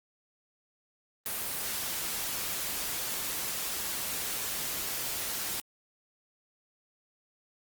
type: noise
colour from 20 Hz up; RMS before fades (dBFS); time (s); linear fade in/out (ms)
white; -34; 1.26-5.6; 0
effects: Opus 32 kbps